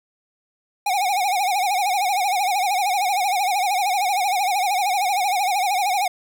square tone with vibrato, 772 Hz, G5, 27 cents flat, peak -19 dBFS, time 0.86-6.08 s, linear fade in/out 5 ms, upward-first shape sine, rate 13 Hz, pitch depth 130 cents each way, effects none

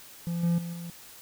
triangle tone with level steps, 170.8 Hz, F3, 38 cents flat, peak -26 / -20 / -31 / -34 dBFS, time 0.27-0.9 s, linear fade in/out 0 ms, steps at 0.43 / 0.58 / 0.73 s, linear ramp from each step 5 ms, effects white hiss -49 dBFS RMS until 1.21 s

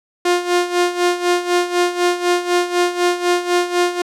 sawtooth tone with tremolo, 353.5 Hz, F4, 21 cents sharp, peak -8 dBFS, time 0.25-4.02 s, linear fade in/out 5 ms, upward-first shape sine, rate 4 Hz, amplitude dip 75%, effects low-pass 9000 Hz 12 dB/octave

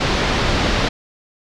pink low-pass noise, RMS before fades -18 dBFS, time 0-0.89 s, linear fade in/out 10 ms, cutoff 5000 Hz, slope 24 dB/octave, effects none

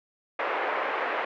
pink band-pass noise, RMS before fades -29 dBFS, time 0.39-1.25 s, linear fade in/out 5 ms, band 450 to 2200 Hz, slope 24 dB/octave, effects none

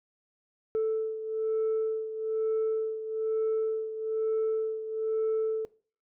sine beating tone pair, 440.1 / 441.2 Hz, A4 / A4, 0 / +5 cents, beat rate 1.1 Hz, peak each -26 / -31 dBFS, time 0.75-5.65 s, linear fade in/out 0 ms, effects noise-tail reverb RT60 0.4 s tail -20 dB re dry + tanh soft clip ceiling -23 dBFS

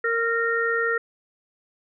harmonic tone, 461.7 Hz, A#4, 17 cents flat, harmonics 1 / 3 / 4, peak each -25 / -25 / -25 dBFS, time 0.04-0.98 s, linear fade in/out 5 ms, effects none

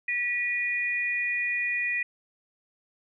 sine tone pair together, 1941 / 2450 Hz, B6 / D#7, -31 / -27 cents, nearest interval major third, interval 404 cents, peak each -28 dBFS, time 0.08-2.03 s, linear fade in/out 5 ms, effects none

